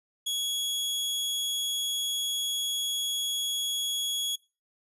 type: tone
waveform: sawtooth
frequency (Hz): 3345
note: G#7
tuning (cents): +12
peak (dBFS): -25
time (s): 0.26-4.36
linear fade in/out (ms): 10
effects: noise-tail reverb RT60 0.3 s tail -22 dB re dry + resampled to 32000 Hz